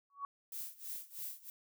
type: tone with exponential growth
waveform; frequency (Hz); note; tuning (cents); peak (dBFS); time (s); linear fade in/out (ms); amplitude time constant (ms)
sine; 1123; C#6; +22; -34; 0.1-0.25; 1; 31
type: noise with tremolo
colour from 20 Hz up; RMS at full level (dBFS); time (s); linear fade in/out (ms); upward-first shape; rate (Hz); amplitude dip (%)
violet; -42; 0.52-1.5; 2; sine; 3.1; 90
effects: none